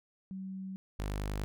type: tone pair in turn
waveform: sine / sawtooth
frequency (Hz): 190.4 / 50.43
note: F#3 / G1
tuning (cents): +50 / +50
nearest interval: octave + major seventh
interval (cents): 2300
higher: first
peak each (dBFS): -38 / -30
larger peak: second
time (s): 0.31-0.76 / 0.99-1.44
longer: neither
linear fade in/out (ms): 0
effects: none